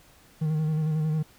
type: tone with vibrato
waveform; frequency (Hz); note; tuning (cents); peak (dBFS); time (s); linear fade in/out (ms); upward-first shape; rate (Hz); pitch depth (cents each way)
triangle; 155.56; D#3; 0; -21; 0.41-1.23; 10; square; 11; 28
effects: pink hiss -56 dBFS RMS until 1.38 s